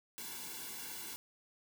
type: noise with comb filter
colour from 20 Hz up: white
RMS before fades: -45 dBFS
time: 0.18-1.16 s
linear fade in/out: 0 ms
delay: 1.6 ms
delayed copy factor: -0.95
effects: none